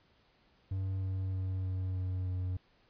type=tone with pitch steps; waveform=triangle; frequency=95.5 / 94.73 / 93.97 / 93.21 / 92.46 / 91.72 Hz; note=G2 / F#2 / F#2 / F#2 / F#2 / F#2; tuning=-45 / +41 / +27 / +13 / -1 / -15 cents; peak=-30 dBFS; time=0.71-2.57 s; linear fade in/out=5 ms; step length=310 ms; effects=pink hiss -68 dBFS RMS until 2.89 s + resampled to 11025 Hz